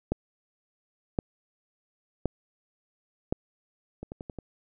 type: two click trains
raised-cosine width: 2 ms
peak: -24 / -12 dBFS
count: 5 / 4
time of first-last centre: 4.03-4.387 / 0.12-3.325 s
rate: 11.2 / 0.936 Hz
effects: none